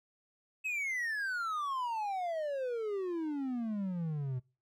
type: exponential sweep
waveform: triangle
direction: down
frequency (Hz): 2602 to 123.3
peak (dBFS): -31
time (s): 0.64-4.4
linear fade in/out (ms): 20
effects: noise-tail reverb RT60 0.3 s tail -22 dB re dry